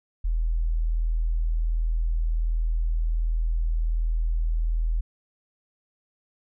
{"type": "tone", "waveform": "sine", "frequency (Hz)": 40.67, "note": "E1", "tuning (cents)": -23, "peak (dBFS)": -21, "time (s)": [0.24, 5.01], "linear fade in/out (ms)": 10, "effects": []}